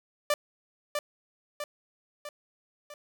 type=tone with echo; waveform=sawtooth; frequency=590 Hz; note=D5; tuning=8 cents sharp; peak=-19 dBFS; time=0.3-0.34 s; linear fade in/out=2 ms; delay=650 ms; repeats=4; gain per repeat=-5 dB; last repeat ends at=2.94 s; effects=10-bit

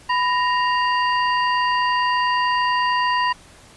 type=harmonic tone with a mistuned harmonic; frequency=932.3 Hz; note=A#5; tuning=in tune; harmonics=1 / 2 / 3 / 5; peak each=-18 / -24 / -28 / -32 dBFS; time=0.09-3.33 s; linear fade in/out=10 ms; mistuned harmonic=1; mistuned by=+110 cents; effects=pink hiss -47 dBFS RMS until 3.76 s + resampled to 24000 Hz

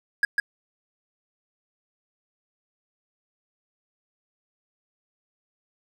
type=tone with echo; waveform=triangle; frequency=1644 Hz; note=G#6; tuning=18 cents flat; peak=-15 dBFS; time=0.23-0.25 s; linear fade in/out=2 ms; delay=150 ms; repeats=1; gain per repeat=-2 dB; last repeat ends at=0.4 s; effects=none

